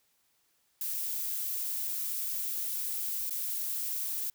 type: noise with dropouts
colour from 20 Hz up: violet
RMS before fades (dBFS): -34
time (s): 0.81-4.3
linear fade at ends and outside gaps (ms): 2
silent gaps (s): 3.296-3.307
effects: white hiss -72 dBFS RMS until 4.34 s